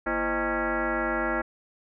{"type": "tone with frequency modulation", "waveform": "sine", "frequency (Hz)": 521, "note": "C5", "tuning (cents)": -7, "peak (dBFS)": -24, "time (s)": [0.06, 1.42], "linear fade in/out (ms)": 10, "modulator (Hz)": 285, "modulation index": 4.6, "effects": []}